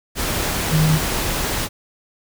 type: tone in noise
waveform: sine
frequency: 156.3 Hz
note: D#3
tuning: 8 cents sharp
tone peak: -13 dBFS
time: 0.7-1 s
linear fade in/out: 50 ms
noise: pink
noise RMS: -22 dBFS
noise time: 0.15-1.69 s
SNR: +6 dB
effects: none